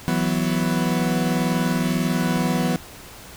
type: chord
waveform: 40% pulse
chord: E suspended second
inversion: none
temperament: equal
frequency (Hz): 164.81 / 185 / 246.9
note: E3 / F#3 / B3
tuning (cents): 0 / 0 / 0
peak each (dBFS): -23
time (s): 0.08-2.76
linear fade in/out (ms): 0
effects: pink hiss -41 dBFS RMS until 3.36 s